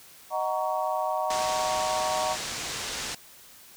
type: chord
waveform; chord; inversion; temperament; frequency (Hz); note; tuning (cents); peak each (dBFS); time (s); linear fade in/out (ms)
sine; D# minor seventh; none; just; 622.3 / 746.7 / 933.4 / 1120.1; D#5 / F#5 / A#5 / C#6; 0 / +16 / +2 / +18; -30 / -30 / -31 / -33; 0.3-2.37; 50
type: low-pass noise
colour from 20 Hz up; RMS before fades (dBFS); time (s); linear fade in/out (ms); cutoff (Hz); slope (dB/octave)
white; -34; 1.3-3.15; 5; 7500; 24
effects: white hiss -51 dBFS RMS until 3.76 s